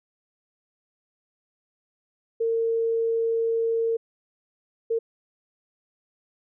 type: tone bursts at uneven times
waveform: sine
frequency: 456.3 Hz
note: A#4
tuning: 37 cents flat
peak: -21 dBFS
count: 2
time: 2.4-3.97 / 4.9-4.99 s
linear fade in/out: 10 ms
effects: none